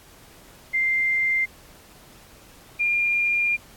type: tone pair in turn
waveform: sine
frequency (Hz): 2093 / 2405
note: C7 / D7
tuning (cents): 0 / +41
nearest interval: major second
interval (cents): 241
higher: second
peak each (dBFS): -19 / -19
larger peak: neither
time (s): 0.73-1.46 / 2.79-3.57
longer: second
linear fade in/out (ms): 20
effects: pink hiss -50 dBFS RMS until 3.76 s + AAC 64 kbps